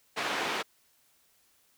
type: band-pass noise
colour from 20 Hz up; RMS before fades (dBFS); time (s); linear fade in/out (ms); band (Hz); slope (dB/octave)
white; -32; 0.16-0.63; 20; 270 to 2300; 12
effects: white hiss -67 dBFS RMS until 1.77 s